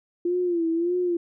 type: tone with vibrato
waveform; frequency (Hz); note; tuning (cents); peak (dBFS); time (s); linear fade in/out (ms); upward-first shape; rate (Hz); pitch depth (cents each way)
sine; 343.7; F4; -28; -21; 0.25-1.17; 5; sine; 1.7; 85
effects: none